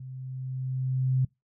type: tone with level ramp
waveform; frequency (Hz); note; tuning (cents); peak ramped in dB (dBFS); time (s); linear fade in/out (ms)
sine; 130; C3; -11; -38 to -20; 0-1.25; 5
effects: noise-tail reverb RT60 0.2 s tail -25 dB re dry